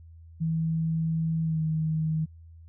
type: tone with pitch glide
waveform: sine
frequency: 161.8 to 157.65 Hz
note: E3 to D#3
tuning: -32 to +23 cents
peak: -24 dBFS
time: 0.4-2.26 s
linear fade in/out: 20 ms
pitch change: -45 cents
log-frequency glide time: 1.43-1.61 s
effects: added 82 Hz sine -46 dBFS peak until 2.68 s